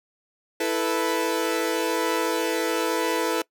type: chord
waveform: sawtooth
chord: E suspended fourth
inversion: none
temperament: equal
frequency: 329.6 / 440 / 493.9 Hz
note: E4 / A4 / B4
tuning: 0 / 0 / 0 cents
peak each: -23 dBFS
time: 0.6-3.42 s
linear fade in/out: 5 ms
effects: noise-tail reverb RT60 0.1 s tail -22 dB re dry